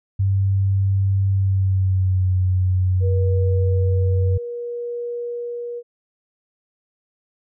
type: tone with pitch glide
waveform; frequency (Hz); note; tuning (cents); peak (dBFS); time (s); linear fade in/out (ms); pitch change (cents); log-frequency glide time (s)
sine; 97.4 to 92.36; G2 to F#2; -11 to -3; -15; 0.19-4.38; 10; -92; 1.3-2.32
type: tone with tremolo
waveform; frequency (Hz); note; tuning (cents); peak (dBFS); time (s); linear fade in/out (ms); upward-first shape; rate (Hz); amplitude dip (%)
sine; 478.2; A#4; +44; -24; 3-5.83; 50; sine; 0.6; 25
effects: none